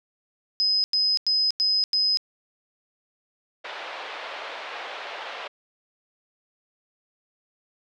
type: tone bursts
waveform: sine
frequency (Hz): 5050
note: D#8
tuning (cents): +25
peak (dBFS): -19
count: 5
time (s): 0.6-2.172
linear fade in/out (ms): 0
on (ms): 240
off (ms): 93
type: band-pass noise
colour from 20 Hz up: pink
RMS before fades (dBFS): -36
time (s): 3.64-5.48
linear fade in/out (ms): 10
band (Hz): 530 to 3700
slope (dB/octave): 24
effects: none